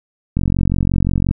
click train, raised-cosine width 5 ms, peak -4 dBFS, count 44, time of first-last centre 0.37-1.311 s, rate 45.7 Hz, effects none

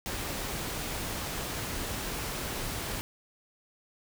pink noise, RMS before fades -35 dBFS, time 0.06-3.01 s, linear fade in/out 0 ms, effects none

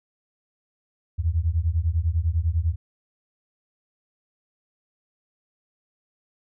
sine beating tone pair, 77.78 / 87.78 Hz, D#2 / F2, 0 / +9 cents, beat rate 10 Hz, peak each -23 dBFS, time 1.18-2.76 s, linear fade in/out 20 ms, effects none

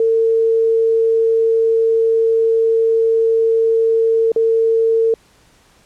sine tone with dropouts, 452 Hz, A4, 47 cents sharp, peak -11 dBFS, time 0-5.14 s, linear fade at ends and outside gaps 2 ms, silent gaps 4.319-4.361 s, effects pink hiss -52 dBFS RMS until 5.85 s + low-pass 10000 Hz 12 dB/octave

